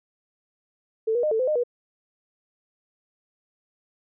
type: tone with pitch steps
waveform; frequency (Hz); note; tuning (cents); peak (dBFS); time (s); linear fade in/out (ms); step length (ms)
sine; 443.5 / 481.6 / 610 / 443.8 / 512 / 610 / 484.8; A4 / B4 / D#5 / A4 / C5 / D#5 / B4; +14 / -44 / -34 / +15 / -38 / -34 / -32; -20; 1.07-1.637; 10; 81
effects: none